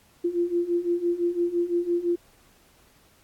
sine beating tone pair, 343.2 / 349.1 Hz, F4 / F4, -30 / -1 cents, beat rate 5.9 Hz, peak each -27 / -24 dBFS, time 0.24-2.16 s, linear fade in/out 10 ms, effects pink hiss -59 dBFS RMS until 3.23 s + AAC 64 kbps

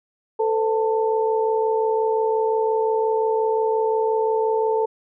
sine tone cluster, 441.3 / 507 / 889 Hz, A4 / B4 / A5, +5 / +45 / +18 cents, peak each -19 / -28 / -24 dBFS, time 0.39-4.86 s, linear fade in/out 10 ms, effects none

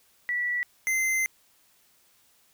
sine / square tone pair in turn, 1952 / 2072 Hz, B6 / C7, -21 / -17 cents, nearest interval minor second, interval 104 cents, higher second, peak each -25 / -24 dBFS, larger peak second, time 0.29-0.63 / 0.87-1.26 s, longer second, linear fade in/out 0 ms, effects white hiss -63 dBFS RMS until 2.53 s

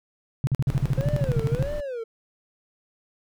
sine tone bursts, 134.7 Hz, C#3, 49 cents flat, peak -18 dBFS, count 16, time 0.44-1.626 s, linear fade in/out 0 ms, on 31 ms, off 46 ms
brown noise, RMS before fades -33 dBFS, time 0.67-1.81 s, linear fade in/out 10 ms
triangle tone with vibrato, 515 Hz, C5, 28 cents flat, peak -27 dBFS, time 0.97-2.04 s, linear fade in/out 10 ms, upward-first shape sine, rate 1.6 Hz, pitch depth 250 cents each way
effects none

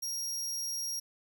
sawtooth tone, 5620 Hz, F8, 10 cents sharp, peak -31 dBFS, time 0.02-1 s, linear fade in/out 10 ms, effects none

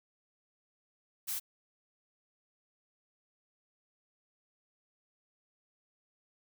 blue noise, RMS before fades -36 dBFS, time 1.27-1.4 s, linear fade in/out 20 ms, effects none

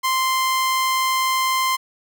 sawtooth tone, 1044 Hz, C6, 4 cents flat, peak -14 dBFS, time 0.03-1.77 s, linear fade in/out 20 ms, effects none

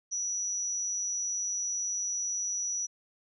sine tone with amplitude modulation, 5870 Hz, F#8, 15 cents flat, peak -27 dBFS, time 0.11-2.87 s, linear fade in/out 20 ms, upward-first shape sine, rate 202 Hz, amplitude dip 60%, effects none

